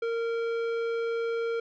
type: tone with tanh clipping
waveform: triangle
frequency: 461.6 Hz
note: A#4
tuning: 17 cents flat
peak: -29 dBFS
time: 0.02-1.6 s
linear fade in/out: 5 ms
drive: 17 dB
effects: none